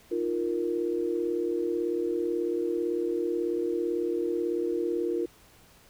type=chord; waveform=sine; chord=Eb suspended second; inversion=none; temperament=equal; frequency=311.1 / 349.2 / 466.2 Hz; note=Eb4 / F4 / Bb4; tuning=0 / 0 / 0 cents; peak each=-34 / -28 / -31 dBFS; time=0.11-5.26 s; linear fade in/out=10 ms; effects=pink hiss -57 dBFS RMS until 5.89 s